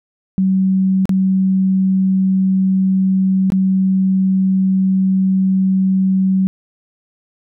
sine tone with dropouts, 189.8 Hz, F#3, 44 cents sharp, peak -11 dBFS, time 0.38-6.47 s, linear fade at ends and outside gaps 0 ms, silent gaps 1.055-1.093 / 3.502-3.521 s, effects none

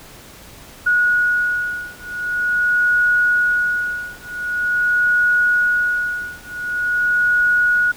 sine beating tone pair, 1455 / 1455.45 Hz, F#6 / F#6, -29 / -29 cents, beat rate 0.45 Hz, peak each -18 dBFS, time 0.86-7.92 s, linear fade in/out 10 ms, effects pink hiss -41 dBFS RMS until 7.96 s

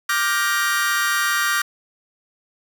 40% pulse chord, G minor seventh, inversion second, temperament just, 1176 / 1411.2 / 1568 / 1881.6 Hz, D6 / F6 / G6 / Bb6, +2 / +18 / 0 / +16 cents, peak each -23 dBFS, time 0.09-1.62 s, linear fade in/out 5 ms, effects 8-bit

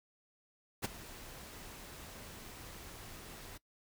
pink noise with ADSR envelope, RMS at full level -34 dBFS, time 0.82-3.58 s, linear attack 28 ms, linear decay 16 ms, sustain -16 dB, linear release 10 ms, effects noise-tail reverb RT60 0.1 s tail -20 dB re dry

